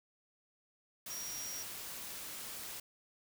sine tone in noise, 5680 Hz, F8, 28 cents sharp, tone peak -42 dBFS, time 1.1-1.63 s, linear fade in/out 5 ms, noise white, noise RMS -45 dBFS, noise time 1.06-2.8 s, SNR 0 dB, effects none

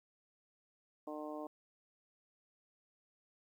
harmonic tone, 151.6 Hz, D#3, 45 cents flat, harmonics 2 / 3 / 4 / 5 / 6 / 7, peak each -45 / -50 / -46 / -51 / -54 / -52 dBFS, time 1.07-1.47 s, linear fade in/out 5 ms, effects 12-bit

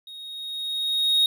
triangle tone with level ramp, 3747 Hz, A#7, 8 cents sharp, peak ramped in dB -37 to -14 dBFS, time 0.07-1.26 s, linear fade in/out 2 ms, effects none

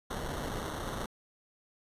pink noise with sample-and-hold, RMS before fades -37 dBFS, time 0.1-1.06 s, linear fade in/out 5 ms, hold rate 2450 Hz, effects resampled to 32000 Hz

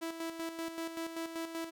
sawtooth tone with tremolo, 329.1 Hz, E4, 3 cents flat, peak -32 dBFS, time 0.01-1.71 s, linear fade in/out 20 ms, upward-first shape square, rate 5.2 Hz, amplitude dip 55%, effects none

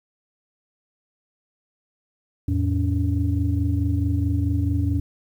sine tone cluster, 83.2 / 107.8 / 283.8 Hz, E2 / A2 / C#4, +17 / -35 / +41 cents, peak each -21 / -23 / -25 dBFS, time 2.48-5 s, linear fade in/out 5 ms, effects tanh soft clip ceiling -11 dBFS + 9-bit

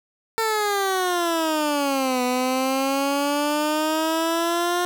15% pulse exponential two-way sweep, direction down then up, 453 to 248.1 to 356.4 Hz, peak -14 dBFS, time 0.38-4.85 s, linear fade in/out 0 ms, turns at 2.23 s, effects none

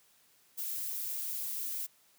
violet noise, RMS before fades -37 dBFS, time 0.57-1.87 s, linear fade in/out 20 ms, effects white hiss -66 dBFS RMS until 2.18 s + high-pass 80 Hz 12 dB/octave

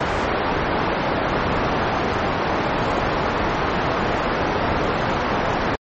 white low-pass noise, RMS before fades -21 dBFS, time 0-5.76 s, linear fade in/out 10 ms, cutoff 1100 Hz, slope 12 dB/octave, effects MP3 32 kbps

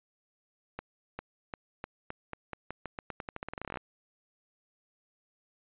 accelerating click train, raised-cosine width 0.5 ms, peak -22 dBFS, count 26, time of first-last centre 0.79-3.772 s, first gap 400 ms, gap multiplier 0.87, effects resampled to 8000 Hz

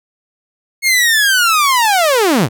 sawtooth linear sweep, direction down, 2182 to 88.7 Hz, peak -6 dBFS, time 0.82-2.49 s, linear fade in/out 50 ms, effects none

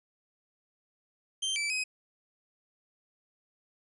sawtooth tone with pitch steps, 3140 / 2321 / 2525 Hz, G7 / D7 / D#7, +2 / -21 / +25 cents, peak -26 dBFS, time 1.42-1.84 s, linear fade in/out 10 ms, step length 140 ms, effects resampled to 24000 Hz

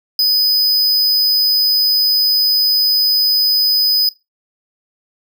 square tone, 5000 Hz, D#8, 8 cents sharp, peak -11 dBFS, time 0.19-4.09 s, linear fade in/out 2 ms, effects noise-tail reverb RT60 0.2 s tail -17 dB re dry

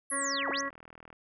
sine linear two-way sweep, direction down then up, 11175 to 241.8 to 6510 Hz, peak -32 dBFS, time 0.1-0.61 s, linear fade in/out 2 ms, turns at 0.5 s
harmonic tone, 277.2 Hz, C#4, in tune, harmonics 1 / 2 / 4 / 5 / 6 / 7, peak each -40 / -39 / -36 / -46 / -41 / -36 dBFS, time 0.11-0.7 s, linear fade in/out 20 ms
click train, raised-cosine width 0.5 ms, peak -34 dBFS, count 29, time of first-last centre 0.43-1.128 s, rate 40.1 Hz
effects none

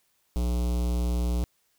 square tone with notch filter, 60 Hz, B1, 49 cents flat, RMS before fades -26 dBFS, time 0.36-1.44 s, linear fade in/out 0 ms, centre 1700 Hz, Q 0.52, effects white hiss -70 dBFS RMS until 1.78 s

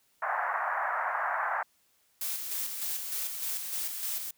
pink band-pass noise, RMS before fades -31 dBFS, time 0.22-1.63 s, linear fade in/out 5 ms, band 680 to 1800 Hz, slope 48 dB/octave
blue noise with tremolo, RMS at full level -33 dBFS, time 2.21-4.31 s, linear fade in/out 5 ms, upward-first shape square, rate 3.3 Hz, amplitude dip 40%
effects white hiss -69 dBFS RMS until 4.37 s

